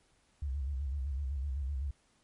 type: tone with vibrato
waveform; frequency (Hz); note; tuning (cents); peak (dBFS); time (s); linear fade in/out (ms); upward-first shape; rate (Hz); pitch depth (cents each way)
sine; 68.6; C#2; -17; -32; 0.42-1.91; 5; square; 7.9; 96
effects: pink hiss -70 dBFS RMS until 2.23 s + MP3 48 kbps